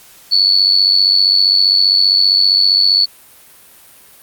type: tone with amplitude modulation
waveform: sine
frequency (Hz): 4435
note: C#8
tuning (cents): 0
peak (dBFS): -5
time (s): 0.31-3.06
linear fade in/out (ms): 20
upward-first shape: sine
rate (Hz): 95.2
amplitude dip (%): 70
effects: white hiss -43 dBFS RMS until 4.22 s + Opus 48 kbps